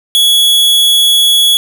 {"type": "tone", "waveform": "45% pulse", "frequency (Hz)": 3375, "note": "G#7", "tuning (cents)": 27, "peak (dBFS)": -6, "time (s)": [0.15, 1.57], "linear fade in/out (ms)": 0, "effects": []}